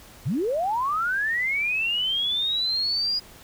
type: linear sweep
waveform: sine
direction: up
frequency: 94.6 to 4916 Hz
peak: -22 dBFS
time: 0.25-3.2 s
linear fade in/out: 20 ms
effects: pink hiss -48 dBFS RMS until 3.43 s